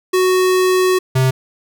square tone pair in turn, 370 / 130.58 Hz, F#4 / C3, 0 / -3 cents, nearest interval octave + tritone, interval 1803 cents, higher first, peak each -12 dBFS, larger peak neither, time 0.13-0.99 / 1.15-1.31 s, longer first, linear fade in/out 10 ms, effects none

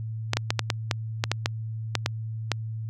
clicks, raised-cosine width 0.2 ms, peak -5 dBFS, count 12, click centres 0.334 / 0.37 / 0.505 / 0.593 / 0.702 / 0.912 / 1.239 / 1.316 / 1.459 / 1.953 / 2.061 / 2.517 s, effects added 111 Hz sine -30 dBFS peak until 2.89 s

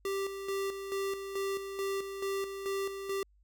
square tone with tremolo, 392 Hz, G4, in tune, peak -32 dBFS, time 0.05-3.23 s, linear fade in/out 2 ms, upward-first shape square, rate 2.3 Hz, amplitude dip 55%, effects added 50 Hz sine -62 dBFS peak until 3.43 s

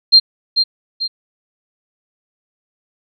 sine tone with echo, 4186 Hz, C8, in tune, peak -3 dBFS, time 0.12-0.2 s, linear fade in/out 20 ms, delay 440 ms, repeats 2, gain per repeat -7 dB, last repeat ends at 1.08 s, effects none

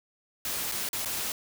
white noise with dropouts, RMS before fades -32 dBFS, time 0.45-1.32 s, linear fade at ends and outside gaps 1 ms, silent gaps 0.716-0.721 / 0.889-0.931 / 1.049-1.057 s, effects none

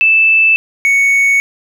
sine / triangle tone pair in turn, 2637 / 2222 Hz, E7 / C#7, 0 / +4 cents, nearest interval minor third, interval 296 cents, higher first, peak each -6 dBFS, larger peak neither, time 0.01-0.56 / 0.85-1.4 s, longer neither, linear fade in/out 0 ms, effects none

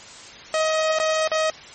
sawtooth tone with dropouts, 631 Hz, D#5, 24 cents sharp, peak -15 dBFS, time 0.54-1.5 s, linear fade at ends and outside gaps 1 ms, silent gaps 0.987-0.999 / 1.276-1.316 s, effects white hiss -41 dBFS RMS until 1.74 s + MP3 32 kbps

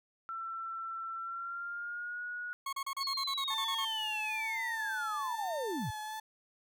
sine tone with pitch glide, 1342 to 1455 Hz, E6 to F#6, +31 to -29 cents, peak -37 dBFS, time 0.29-2.53 s, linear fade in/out 0 ms, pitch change +140 cents, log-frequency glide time 1.15-2.22 s
40% pulse tone bursts, 1094 Hz, C#6, 23 cents flat, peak -34 dBFS, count 12, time 2.66-3.85 s, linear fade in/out 5 ms, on 68 ms, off 34 ms
sine linear sweep, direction down, 4435 to 78.7 Hz, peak -34 dBFS, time 3-5.91 s, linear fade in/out 10 ms
35% pulse tone with vibrato, 880 Hz, A5, in tune, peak -37 dBFS, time 3.5-6.2 s, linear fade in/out 5 ms, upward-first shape triangle, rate 1.1 Hz, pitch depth 56 cents each way
effects none

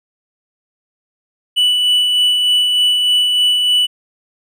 triangle tone with tremolo, 2965 Hz, F#7, 3 cents sharp, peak -8 dBFS, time 1.56-3.87 s, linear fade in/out 20 ms, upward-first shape sine, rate 3.3 Hz, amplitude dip 30%, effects none

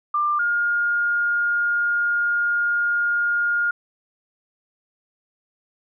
sine tone pair in turn, 1190 / 1418.9 Hz, D6 / F6, +22 / +27 cents, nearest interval minor third, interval 305 cents, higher second, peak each -18 dBFS, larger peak neither, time 0.14-0.39 / 0.39-3.71 s, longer second, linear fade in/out 5 ms, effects none

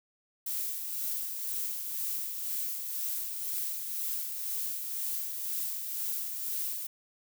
violet noise with tremolo, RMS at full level -33 dBFS, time 0.46-6.87 s, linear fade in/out 5 ms, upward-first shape sine, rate 2 Hz, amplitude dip 40%, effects none

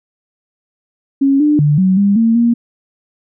sine tone with pitch steps, 274.6 / 298.2 / 147.5 / 187.6 / 200.7 / 227.4 / 235.1 Hz, C#4 / D4 / D3 / F#3 / G3 / A#3 / A#3, -16 / +27 / +8 / +24 / +41 / -43 / +15 cents, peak -8 dBFS, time 1.21-2.54 s, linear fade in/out 10 ms, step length 190 ms, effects none

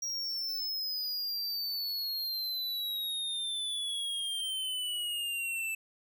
square exponential sweep, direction down, 5670 to 2637 Hz, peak -33 dBFS, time 0.02-5.75 s, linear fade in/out 5 ms, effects none

